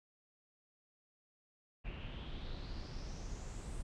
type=noise with low-pass filter sweep; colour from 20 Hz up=brown; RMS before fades=-44 dBFS; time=1.84-3.83 s; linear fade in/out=20 ms; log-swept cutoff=2600 to 8900 Hz; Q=5.1; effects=none